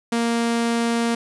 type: tone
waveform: sawtooth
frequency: 233.1 Hz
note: A#3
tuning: in tune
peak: -15 dBFS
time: 0.12-1.15 s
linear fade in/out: 5 ms
effects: resampled to 24000 Hz + 8-bit